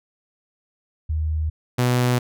sine / sawtooth tone pair in turn, 78 / 123.82 Hz, D#2 / B2, +5 / +5 cents, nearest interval minor sixth, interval 800 cents, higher second, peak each -20 / -13 dBFS, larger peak second, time 1.09-1.5 / 1.78-2.19 s, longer neither, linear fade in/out 10 ms, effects none

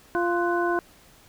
harmonic tone with a mistuned harmonic, 347.7 Hz, F4, 8 cents flat, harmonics 1 / 2 / 3 / 4, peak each -24 / -28 / -29 / -29 dBFS, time 0.15-0.79 s, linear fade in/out 0 ms, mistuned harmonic 4, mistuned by +120 cents, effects pink hiss -54 dBFS RMS until 1.28 s

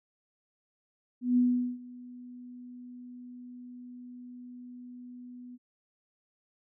sine tone with ADSR envelope, 246.9 Hz, B3, in tune, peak -20 dBFS, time 1.21-5.58 s, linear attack 160 ms, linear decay 410 ms, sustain -23 dB, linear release 36 ms, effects none

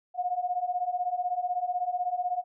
sine beating tone pair, 710 / 726 Hz, F5 / F#5, +28 / -33 cents, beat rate 16 Hz, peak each -31 / -29 dBFS, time 0.14-2.44 s, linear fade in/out 50 ms, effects none

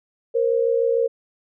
sine tone pair together, 466.2 / 532.9 Hz, A#4 / C5, 0 / +32 cents, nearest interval major second, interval 232 cents, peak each -18 / -22 dBFS, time 0.34-1.08 s, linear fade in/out 20 ms, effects none

